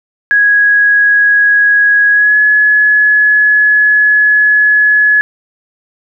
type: tone with pitch glide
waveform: sine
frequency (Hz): 1661.2 to 1698.1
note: G#6 to G#6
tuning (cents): 0 to +38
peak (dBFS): -5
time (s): 0.31-5.21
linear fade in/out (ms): 0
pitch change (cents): +38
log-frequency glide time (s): 2.11-2.37
effects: none